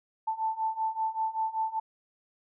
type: beating tone pair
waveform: sine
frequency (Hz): 881 / 886.2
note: A5 / A5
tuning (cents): +2 / +12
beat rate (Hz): 5.2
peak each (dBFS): -32 / -30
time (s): 0.27-1.8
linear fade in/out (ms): 10
effects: none